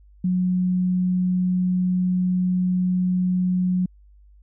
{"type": "tone", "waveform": "sine", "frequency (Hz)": 182.2, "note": "F#3", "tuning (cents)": -26, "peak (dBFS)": -18, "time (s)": [0.24, 3.86], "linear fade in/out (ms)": 5, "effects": ["added 50 Hz sine -48 dBFS peak until 4.42 s"]}